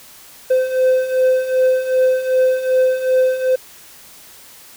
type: beating tone pair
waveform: triangle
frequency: 513 / 515.6 Hz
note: C5 / C5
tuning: -34 / -26 cents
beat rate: 2.6 Hz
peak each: -17 / -12 dBFS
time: 0.5-3.56 s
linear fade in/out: 10 ms
effects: white hiss -42 dBFS RMS until 4.76 s